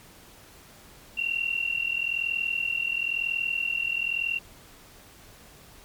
sine tone pair together, 2726 / 2767 Hz, F7 / F7, -43 / -17 cents, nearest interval unison, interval 26 cents, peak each -28 dBFS, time 1.17-4.39 s, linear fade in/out 10 ms, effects pink hiss -51 dBFS RMS until 5.84 s + MP3 96 kbps

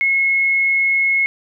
sine tone, 2174 Hz, C#7, 34 cents flat, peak -13 dBFS, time 0.01-1.26 s, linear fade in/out 0 ms, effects none

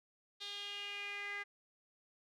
sawtooth tone with band-pass filter sweep, 406 Hz, G#4, 39 cents flat, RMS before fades -44 dBFS, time 0.4-1.44 s, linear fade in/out 20 ms, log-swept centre 3700 to 1900 Hz, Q 5.2, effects none

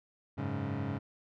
25% pulse chord, F# suspended second, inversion none, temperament equal, 92.5 / 103.83 / 138.59 Hz, F#2 / G#2 / C#3, 0 / 0 / 0 cents, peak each -38 / -33 / -33 dBFS, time 0.37-0.99 s, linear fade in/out 20 ms, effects low-pass 2000 Hz 12 dB/octave

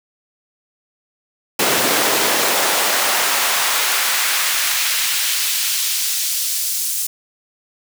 pink noise with high-pass filter sweep, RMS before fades -18 dBFS, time 1.59-7.07 s, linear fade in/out 5 ms, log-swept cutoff 300 to 7100 Hz, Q 0.8, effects none

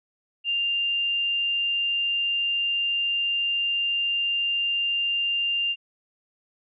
sine tone, 2794 Hz, F7, in tune, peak -22 dBFS, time 0.44-5.76 s, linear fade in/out 50 ms, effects none

